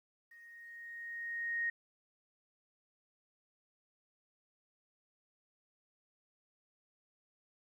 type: tone with level ramp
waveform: sine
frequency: 1864.7 Hz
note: A#6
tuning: in tune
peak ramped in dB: -55 to -31 dBFS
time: 0.31-1.7 s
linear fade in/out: 5 ms
effects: 12-bit